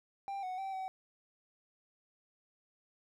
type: tone with pitch steps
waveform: triangle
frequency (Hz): 790 / 740 / 774 / 759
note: G5 / F#5 / G5 / F#5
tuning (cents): +13 / 0 / -22 / +44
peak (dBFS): -35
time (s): 0.28-0.88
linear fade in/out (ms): 0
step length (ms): 150
effects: none